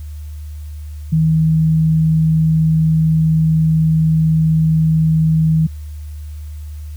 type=tone; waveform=sine; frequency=159.2 Hz; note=D#3; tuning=40 cents sharp; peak=-10 dBFS; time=1.12-5.67 s; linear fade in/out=10 ms; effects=added 75 Hz sine -26 dBFS peak until 6.96 s + white hiss -50 dBFS RMS until 6.96 s